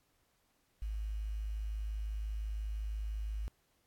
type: tone with quantisation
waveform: sine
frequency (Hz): 52.9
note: G#1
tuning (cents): +33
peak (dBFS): -35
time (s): 0.82-3.48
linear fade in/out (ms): 0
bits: 10
effects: pink hiss -75 dBFS RMS until 3.86 s + AAC 64 kbps